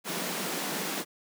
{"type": "high-pass noise", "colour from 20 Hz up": "pink", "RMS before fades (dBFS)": -33, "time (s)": [0.04, 1.05], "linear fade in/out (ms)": 50, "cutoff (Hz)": 160, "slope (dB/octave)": 96, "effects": []}